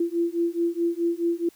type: beating tone pair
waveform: sine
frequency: 337.8 / 342.5 Hz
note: E4 / F4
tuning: +42 / -34 cents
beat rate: 4.7 Hz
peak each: -25 dBFS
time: 0-1.49 s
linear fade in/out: 5 ms
effects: white hiss -57 dBFS RMS until 1.55 s + high-pass 60 Hz 12 dB/octave